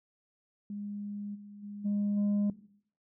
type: tone with level steps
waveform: sine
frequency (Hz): 204.7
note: G#3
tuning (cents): -25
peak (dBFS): -36 / -46 / -40 / -26 / -23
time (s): 0.7-2.5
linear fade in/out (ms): 2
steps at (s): 1.34 / 1.62 / 1.84 / 2.16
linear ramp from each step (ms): 20
effects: noise-tail reverb RT60 0.6 s tail -18 dB re dry + tanh soft clip ceiling -25 dBFS